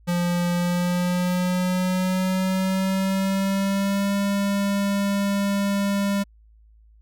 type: tone with pitch glide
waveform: square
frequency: 174.9 to 199.75 Hz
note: F3 to G3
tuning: +3 to +33 cents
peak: -21 dBFS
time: 0.07-6.24 s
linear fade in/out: 20 ms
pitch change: +230 cents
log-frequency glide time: 0.54-4.16 s
effects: added 54 Hz sine -50 dBFS peak until 7.01 s